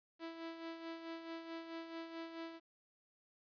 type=tone with tremolo; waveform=sawtooth; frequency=329.6 Hz; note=E4; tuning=in tune; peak=-39 dBFS; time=0.19-2.6 s; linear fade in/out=50 ms; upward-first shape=sine; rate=4.6 Hz; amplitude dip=55%; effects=resampled to 11025 Hz + 12-bit